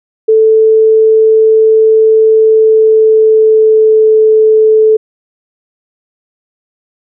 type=tone with pitch glide; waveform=sine; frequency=440 to 436 Hz; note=A4 to A4; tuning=0 to -16 cents; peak=-3 dBFS; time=0.28-4.97 s; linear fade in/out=10 ms; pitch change=-16 cents; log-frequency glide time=2.31-4.16 s; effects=none